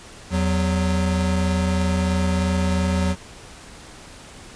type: tone pair together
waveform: square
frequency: 82.5 / 184.8 Hz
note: E2 / F#3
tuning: +2 / -2 cents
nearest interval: octave + major second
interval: 1396 cents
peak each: -22 dBFS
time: 0.3-3.16 s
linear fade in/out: 50 ms
effects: pink hiss -42 dBFS RMS until 4.55 s + resampled to 22050 Hz